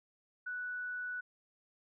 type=tone; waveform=sine; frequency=1480 Hz; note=F#6; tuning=in tune; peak=-37 dBFS; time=0.46-1.21 s; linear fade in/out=10 ms; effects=none